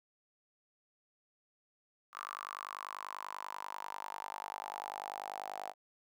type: tone with high-pass filter sweep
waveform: sawtooth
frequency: 50.2 Hz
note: G1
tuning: 42 cents sharp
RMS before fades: -44 dBFS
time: 2.12-5.74 s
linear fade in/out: 50 ms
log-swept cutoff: 1200 to 740 Hz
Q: 7
effects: none